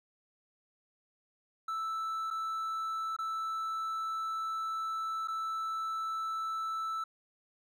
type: tone with dropouts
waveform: triangle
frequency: 1318.5 Hz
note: E6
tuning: in tune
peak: -31 dBFS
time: 1.68-7.04 s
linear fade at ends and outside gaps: 5 ms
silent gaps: 2.304-2.309 / 3.165-3.187 / 5.275-5.282 s
effects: none